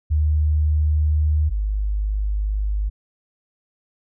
sine tone pair in turn, 76.1 / 51.23 Hz, D#2 / G#1, -38 / -23 cents, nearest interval perfect fifth, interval 685 cents, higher first, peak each -15 / -19 dBFS, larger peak first, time 0.1-1.5 / 1.5-2.9 s, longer neither, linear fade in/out 20 ms, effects none

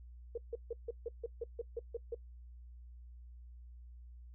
sine tone bursts, 466.2 Hz, A#4, in tune, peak -35 dBFS, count 11, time 0.35-2.147 s, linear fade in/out 5 ms, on 27 ms, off 150 ms, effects noise-tail reverb RT60 0.1 s tail -22 dB re dry + added 60 Hz sine -50 dBFS peak until 4.34 s

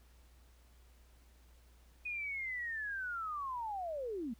sine linear sweep, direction down, 2489 to 210 Hz, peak -37 dBFS, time 2.05-4.34 s, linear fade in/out 10 ms, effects added 60 Hz sine -60 dBFS peak until 4.39 s + pink hiss -69 dBFS RMS until 4.39 s

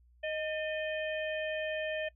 harmonic tone with a mistuned harmonic, 622 Hz, D#5, 1 cent flat, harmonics 1 / 3 / 4 / 5, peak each -34 / -40 / -42 / -45 dBFS, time 0.23-2.09 s, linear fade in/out 10 ms, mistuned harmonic 3, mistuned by -60 cents, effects noise-tail reverb RT60 0.1 s tail -22 dB re dry + added 60 Hz sine -60 dBFS peak until 2.15 s

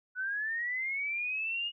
sine linear sweep, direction up, 1477 to 2880 Hz, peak -31 dBFS, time 0.15-1.72 s, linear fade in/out 50 ms, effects none

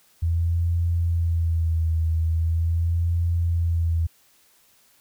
sine tone with vibrato, 83.1 Hz, E2, 15 cents sharp, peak -19 dBFS, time 0.22-4.07 s, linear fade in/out 10 ms, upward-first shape sine, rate 0.41 Hz, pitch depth 44 cents each way, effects white hiss -59 dBFS RMS until 5 s

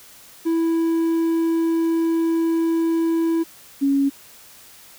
triangle / sine tone pair in turn, 329.6 / 277.2 Hz, E4 / C#4, 0 / 0 cents, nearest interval minor third, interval 300 cents, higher first, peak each -15 dBFS, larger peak neither, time 0.45-3.44 / 3.81-4.1 s, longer first, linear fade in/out 20 ms, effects white hiss -46 dBFS RMS until 4.98 s

